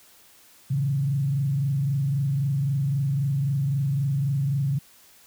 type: tone with frequency modulation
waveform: sine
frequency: 138.59 Hz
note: C#3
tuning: in tune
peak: -21 dBFS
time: 0.7-4.79 s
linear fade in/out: 10 ms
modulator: 23.8 Hz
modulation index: 0.58
effects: white hiss -54 dBFS RMS until 5.26 s